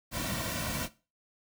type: noise with comb filter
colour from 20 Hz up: pink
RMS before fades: -34 dBFS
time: 0.11-0.89 s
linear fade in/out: 50 ms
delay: 2.4 ms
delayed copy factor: -0.75
effects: noise-tail reverb RT60 0.3 s tail -17 dB re dry